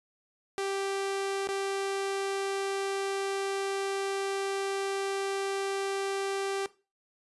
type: tone with dropouts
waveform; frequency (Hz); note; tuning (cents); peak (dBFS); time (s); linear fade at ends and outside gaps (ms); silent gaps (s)
sawtooth; 392; G4; 0; -26; 0.58-6.66; 0; 1.473-1.488
effects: noise-tail reverb RT60 0.3 s tail -17 dB re dry + resampled to 24000 Hz